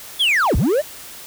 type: linear two-way sweep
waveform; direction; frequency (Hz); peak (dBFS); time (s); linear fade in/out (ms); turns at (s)
triangle; down then up; 3520 to 38.89 to 640; -12; 0.19-0.82; 20; 0.56
effects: white hiss -37 dBFS RMS until 1.26 s